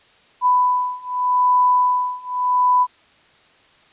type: beating tone pair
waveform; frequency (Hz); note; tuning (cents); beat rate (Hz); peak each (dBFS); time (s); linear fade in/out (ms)
sine; 995 / 995.83; B5 / B5; +13 / +14; 0.83; -18 / -17; 0.41-2.87; 50
effects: white hiss -53 dBFS RMS until 3.92 s + resampled to 8000 Hz